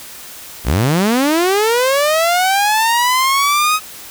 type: linear sweep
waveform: sawtooth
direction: up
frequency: 47.15 to 1272 Hz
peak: -8 dBFS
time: 0.64-3.8 s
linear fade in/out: 50 ms
effects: white hiss -34 dBFS RMS until 4.1 s